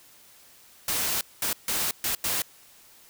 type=noise bursts at uneven times; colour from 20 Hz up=white; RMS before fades=-27 dBFS; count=5; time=0.88-1.21 / 1.42-1.53 / 1.68-1.91 / 2.04-2.15 / 2.24-2.42 s; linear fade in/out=2 ms; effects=white hiss -54 dBFS RMS until 3.09 s